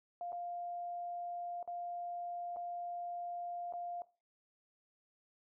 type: tone with dropouts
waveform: sine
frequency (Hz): 700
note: F5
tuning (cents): +4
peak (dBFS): -39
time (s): 0.21-4.02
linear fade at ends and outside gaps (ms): 1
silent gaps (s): 0.321-0.328 / 1.628-1.676 / 2.562-2.568 / 3.725-3.736
effects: noise-tail reverb RT60 0.3 s tail -17 dB re dry